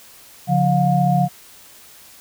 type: tone cluster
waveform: sine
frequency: 142.6 / 177.6 / 713 Hz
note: C#3 / F3 / F5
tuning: +49 / +29 / +36 cents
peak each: -18 dBFS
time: 0.47-1.29 s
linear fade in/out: 50 ms
effects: white hiss -45 dBFS RMS until 2.2 s